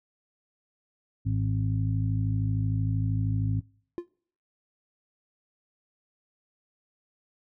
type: harmonic tone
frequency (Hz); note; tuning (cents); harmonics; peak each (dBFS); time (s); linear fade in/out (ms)
53; G#1; +36; 1 / 2 / 3 / 5; -35 / -25 / -33 / -35; 1.25-3.61; 20
type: tone with exponential decay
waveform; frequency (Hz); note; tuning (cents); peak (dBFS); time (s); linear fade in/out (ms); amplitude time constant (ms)
triangle; 348.5; F4; -4; -24; 3.98-4.08; 0; 20
effects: noise-tail reverb RT60 0.6 s tail -26 dB re dry